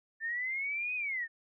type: linear two-way sweep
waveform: sine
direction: up then down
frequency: 1777 to 2526 to 1777 Hz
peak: -32 dBFS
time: 0.2-1.28 s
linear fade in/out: 50 ms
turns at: 0.95 s
effects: none